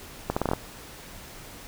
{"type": "accelerating click train", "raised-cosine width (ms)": 1, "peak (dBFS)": -10, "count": 7, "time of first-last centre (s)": [0.3, 0.534], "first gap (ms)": 65, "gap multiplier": 0.79, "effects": ["pink hiss -44 dBFS RMS until 1.67 s"]}